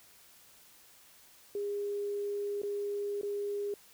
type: tone with dropouts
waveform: sine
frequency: 407.6 Hz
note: G#4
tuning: 32 cents flat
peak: -32 dBFS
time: 1.55-3.74 s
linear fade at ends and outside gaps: 2 ms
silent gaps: 2.618-2.633 / 3.213-3.231 s
effects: white hiss -59 dBFS RMS until 3.93 s